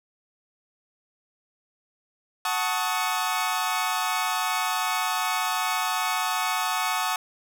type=chord; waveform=sawtooth; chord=D# half-diminished seventh; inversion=first; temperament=equal with one note detuned; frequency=740 / 880 / 1108.7 / 1263.3 Hz; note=F#5 / A5 / C#6 / D#6; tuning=0 / 0 / 0 / +26 cents; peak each=-26 dBFS; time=2.45-7.16 s; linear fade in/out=2 ms; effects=none